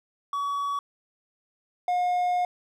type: tone pair in turn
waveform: triangle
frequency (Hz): 1132 / 717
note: C#6 / F5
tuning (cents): +36 / +45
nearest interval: minor sixth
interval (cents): 791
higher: first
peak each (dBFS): -24 / -20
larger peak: second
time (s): 0.33-0.79 / 1.88-2.45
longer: second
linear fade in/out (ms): 2
effects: none